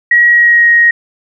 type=tone with pitch glide; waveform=sine; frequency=1907 to 1879.7 Hz; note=A#6 to A#6; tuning=+39 to +14 cents; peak=-4 dBFS; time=0.11-0.91 s; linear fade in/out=5 ms; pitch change=-25 cents; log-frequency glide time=0.28-0.69 s; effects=none